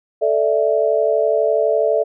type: chord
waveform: sine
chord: A suspended fourth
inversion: none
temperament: equal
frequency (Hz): 440 / 587.3 / 659.3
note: A4 / D5 / E5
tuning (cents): 0 / 0 / 0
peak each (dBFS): -18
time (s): 0.21-2.04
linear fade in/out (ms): 20
effects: none